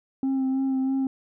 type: tone with vibrato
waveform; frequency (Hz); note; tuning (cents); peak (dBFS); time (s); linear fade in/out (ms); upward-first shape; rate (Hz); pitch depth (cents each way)
sine; 265.6; C4; +26; -19; 0.23-1.07; 2; sine; 3.1; 20
effects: tanh soft clip ceiling -21 dBFS